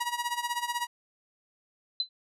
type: tone with tremolo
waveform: sawtooth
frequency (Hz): 959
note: A#5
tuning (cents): +49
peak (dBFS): -23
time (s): 0-0.87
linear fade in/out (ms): 10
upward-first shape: sine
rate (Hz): 16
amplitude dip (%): 80
type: tone with exponential decay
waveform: sine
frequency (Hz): 4042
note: B7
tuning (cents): +39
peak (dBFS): -21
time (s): 2-2.09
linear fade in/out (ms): 2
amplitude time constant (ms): 18
effects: resampled to 32000 Hz